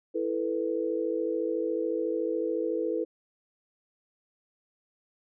sine chord, E suspended fourth, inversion none, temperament equal, 329.6 / 440 / 493.9 Hz, E4 / A4 / B4, 0 / 0 / 0 cents, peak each -31 dBFS, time 0.14-3.05 s, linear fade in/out 20 ms, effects none

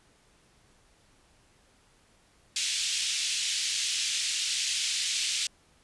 pink band-pass noise, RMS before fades -30 dBFS, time 2.56-5.47 s, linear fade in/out 2 ms, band 2700 to 8200 Hz, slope 24 dB/octave, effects pink hiss -63 dBFS RMS until 5.83 s + resampled to 24000 Hz

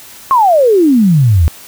sine exponential sweep, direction down, 1108.7 to 73.42 Hz, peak -5 dBFS, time 0.31-1.48 s, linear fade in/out 0 ms, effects white hiss -35 dBFS RMS until 1.67 s

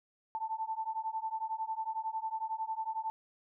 sine beating tone pair, 880 / 891 Hz, A5 / A5, 0 / +22 cents, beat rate 11 Hz, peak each -37 / -37 dBFS, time 0.35-3.1 s, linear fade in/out 0 ms, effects none

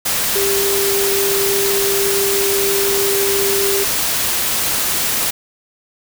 sine tone in noise, 396.3 Hz, G4, 19 cents sharp, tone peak -17 dBFS, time 0.35-3.84 s, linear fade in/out 10 ms, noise white, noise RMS -18 dBFS, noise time 0.05-5.31 s, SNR -2 dB, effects none

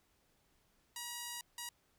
5% pulse tone bursts at uneven times, 958 Hz, A#5, 47 cents sharp, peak -30 dBFS, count 2, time 0.96-1.41 / 1.58-1.69 s, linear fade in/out 2 ms, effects pink hiss -74 dBFS RMS until 1.98 s

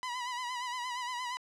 sawtooth tone with vibrato, 987.8 Hz, B5, in tune, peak -31 dBFS, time 0.03-1.37 s, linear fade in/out 0 ms, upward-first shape sine, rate 8.6 Hz, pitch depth 58 cents each way, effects low-pass 7000 Hz 12 dB/octave

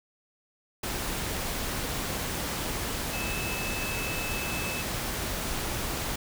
sine tone in noise, 2608 Hz, E7, 19 cents flat, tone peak -35 dBFS, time 3.13-4.82 s, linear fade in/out 5 ms, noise pink, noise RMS -32 dBFS, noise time 0.83-6.16 s, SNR -6 dB, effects none

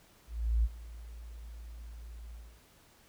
sine tone with ADSR envelope, 56.6 Hz, A1, 50 cents sharp, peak -23 dBFS, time 0.27-2.62 s, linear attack 370 ms, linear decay 40 ms, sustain -20 dB, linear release 280 ms, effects pink hiss -62 dBFS RMS until 3.08 s

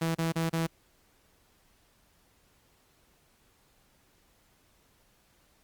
sawtooth tone bursts, 164.1 Hz, E3, 8 cents flat, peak -23 dBFS, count 4, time 0.01-0.669 s, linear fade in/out 10 ms, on 140 ms, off 33 ms, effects pink hiss -66 dBFS RMS until 5.63 s + Opus 48 kbps

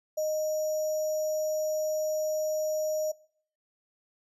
sine tone with sample-and-hold, 618 Hz, D#5, 12 cents flat, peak -26 dBFS, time 0.17-3.12 s, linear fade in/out 10 ms, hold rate 6300 Hz, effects noise-tail reverb RT60 0.6 s tail -23 dB re dry + resampled to 32000 Hz

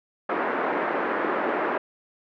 pink band-pass noise, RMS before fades -26 dBFS, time 0.29-1.78 s, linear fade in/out 5 ms, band 290 to 1800 Hz, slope 24 dB/octave, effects none

